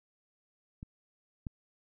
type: clicks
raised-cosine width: 5 ms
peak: -30 / -25 dBFS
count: 2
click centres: 0.829 / 1.468 s
effects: none